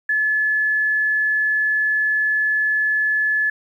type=tone; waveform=sine; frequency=1720 Hz; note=A6; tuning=40 cents flat; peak=-16 dBFS; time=0.09-3.5 s; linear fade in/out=5 ms; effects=9-bit